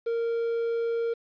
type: tone with quantisation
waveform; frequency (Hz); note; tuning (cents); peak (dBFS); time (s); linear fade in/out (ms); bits
triangle; 463.4; A#4; -10; -23; 0.06-1.14; 10; 8
effects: resampled to 11025 Hz